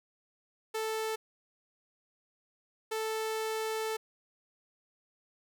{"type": "tone bursts at uneven times", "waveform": "sawtooth", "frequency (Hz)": 440, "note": "A4", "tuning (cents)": 0, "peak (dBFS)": -28, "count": 2, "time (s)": [[0.74, 1.16], [2.91, 3.97]], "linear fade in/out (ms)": 10, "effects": []}